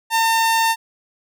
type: tone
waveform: sawtooth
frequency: 905 Hz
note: A5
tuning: 48 cents sharp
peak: -11 dBFS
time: 0.1-0.76 s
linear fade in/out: 50 ms
effects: none